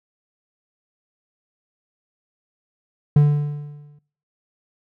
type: tone with exponential decay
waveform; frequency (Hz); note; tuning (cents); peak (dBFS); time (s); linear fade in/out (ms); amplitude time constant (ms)
triangle; 146.83; D3; 0; -6; 3.16-3.99; 5; 180
effects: noise-tail reverb RT60 0.5 s tail -22 dB re dry